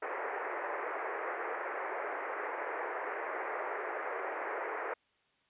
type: band-pass noise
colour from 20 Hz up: pink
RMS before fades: -38 dBFS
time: 0.02-4.94 s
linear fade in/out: 5 ms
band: 380 to 2100 Hz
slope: 48 dB/octave
effects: white hiss -72 dBFS RMS until 5.49 s + resampled to 8000 Hz